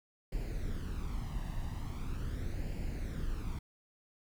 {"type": "noise with flanger", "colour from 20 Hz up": "brown", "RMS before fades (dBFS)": -37, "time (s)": [0.32, 3.59], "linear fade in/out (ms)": 5, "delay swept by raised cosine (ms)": [0.41, 1.07], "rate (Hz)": 0.41, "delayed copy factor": 0.6, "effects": []}